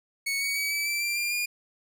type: tone with pitch steps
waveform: sawtooth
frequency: 2217 / 2245 / 2274 / 2303 / 2333 / 2362 / 2393 / 2423 Hz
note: C#7 / C#7 / C#7 / D7 / D7 / D7 / D7 / D#7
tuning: 0 / +21 / +44 / -34 / -12 / +9 / +32 / -47 cents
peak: -23 dBFS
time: 0.26-1.46 s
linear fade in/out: 10 ms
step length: 150 ms
effects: none